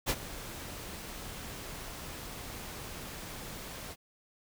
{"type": "noise with ADSR envelope", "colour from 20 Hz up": "pink", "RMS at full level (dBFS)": -28, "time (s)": [0.06, 3.96], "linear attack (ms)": 36, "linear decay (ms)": 52, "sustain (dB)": -15, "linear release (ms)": 46, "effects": []}